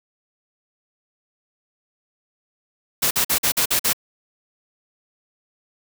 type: noise bursts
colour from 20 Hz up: white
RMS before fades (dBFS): -19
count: 7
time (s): 3.02-3.932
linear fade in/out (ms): 10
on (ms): 90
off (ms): 47
effects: none